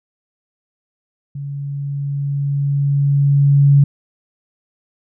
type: tone with level ramp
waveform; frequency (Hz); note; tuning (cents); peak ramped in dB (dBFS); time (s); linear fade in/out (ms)
sine; 141.1; C#3; +31; -24 to -6; 1.35-3.84; 5
effects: none